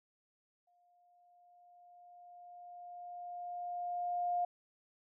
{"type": "tone with exponential growth", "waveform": "sine", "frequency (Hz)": 707, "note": "F5", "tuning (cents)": 21, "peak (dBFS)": -30, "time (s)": [0.67, 4.45], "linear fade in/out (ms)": 5, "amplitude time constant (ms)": 820, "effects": []}